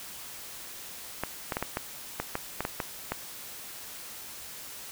clicks, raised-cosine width 0.5 ms, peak -14 dBFS, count 11, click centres 1.236 / 1.522 / 1.569 / 1.626 / 1.771 / 2.2 / 2.354 / 2.606 / 2.651 / 2.802 / 3.12 s, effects white hiss -43 dBFS RMS until 4.91 s

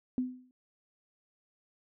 sine tone with exponential decay, 253 Hz, B3, 42 cents sharp, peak -25 dBFS, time 0.18-0.51 s, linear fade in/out 1 ms, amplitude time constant 71 ms, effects none

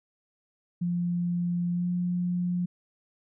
sine tone with pitch glide, 174.61 to 177.46 Hz, F3 to F3, 0 to +28 cents, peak -25 dBFS, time 0.81-2.66 s, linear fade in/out 10 ms, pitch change +28 cents, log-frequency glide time 1.72-1.88 s, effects none

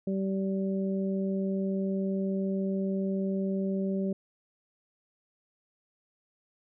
harmonic tone, 193.1 Hz, G3, 26 cents flat, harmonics 1 / 2 / 3, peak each -28 / -34 / -38 dBFS, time 0.07-4.13 s, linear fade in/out 5 ms, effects none

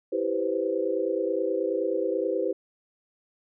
sine chord, C major seventh, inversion first, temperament equal, 329.6 / 392 / 493.9 / 523.3 Hz, E4 / G4 / B4 / C5, 0 / 0 / 0 / 0 cents, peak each -31 / -29 / -29 / -30 dBFS, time 0.12-2.53 s, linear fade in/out 10 ms, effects none

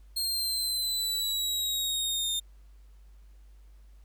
sawtooth exponential sweep, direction down, 4230 to 3629 Hz, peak -25 dBFS, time 0.16-2.4 s, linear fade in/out 10 ms, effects added 50 Hz sine -50 dBFS peak until 4.04 s + pink hiss -70 dBFS RMS until 4.04 s

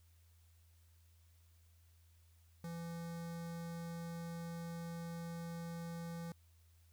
square tone with notch filter, 168.3 Hz, E3, 36 cents sharp, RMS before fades -45 dBFS, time 2.64-6.32 s, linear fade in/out 2 ms, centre 2800 Hz, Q 1.8, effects added 83 Hz sine -64 dBFS peak until 6.92 s + white hiss -75 dBFS RMS until 6.92 s

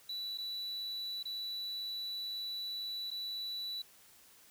triangle tone with dropouts, 3951 Hz, B7, in tune, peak -36 dBFS, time 0.09-3.82 s, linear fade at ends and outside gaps 5 ms, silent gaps 0.376-0.383 / 1.229-1.253 / 3.105-3.113 s, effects white hiss -61 dBFS RMS until 4.5 s

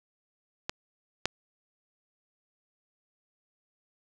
clicks, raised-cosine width 0.2 ms, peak -13 / -8 dBFS, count 2, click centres 0.695 / 1.256 s, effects none

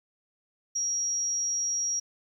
sine tone, 5670 Hz, F8, 25 cents sharp, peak -26 dBFS, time 0.75-2 s, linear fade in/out 10 ms, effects 10-bit

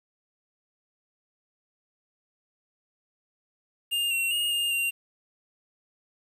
square tone with pitch steps, 2813 / 2733 / 2854 / 2822 / 2771 Hz, F7 / F7 / F7 / F7 / F7, +12 / -38 / +37 / +17 / -14 cents, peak -25 dBFS, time 3.91-4.91 s, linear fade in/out 20 ms, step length 200 ms, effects 9-bit

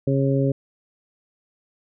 harmonic tone, 136.6 Hz, C#3, 25 cents flat, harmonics 1 / 2 / 3 / 4, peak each -20 / -23 / -25 / -26 dBFS, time 0.07-0.52 s, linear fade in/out 5 ms, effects none

